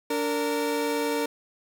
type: tone pair together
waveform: 30% pulse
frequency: 290 / 460.3 Hz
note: D4 / A#4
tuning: -22 / -22 cents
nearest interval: minor sixth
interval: 800 cents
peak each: -26 / -24 dBFS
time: 0.1-1.26 s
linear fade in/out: 5 ms
effects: none